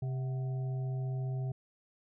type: harmonic tone with a mistuned harmonic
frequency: 130.81 Hz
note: C3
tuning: in tune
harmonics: 1 / 3 / 5 / 6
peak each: -32 / -48 / -51 / -54 dBFS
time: 0.02-1.52 s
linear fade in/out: 5 ms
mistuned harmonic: 6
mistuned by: -82 cents
effects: none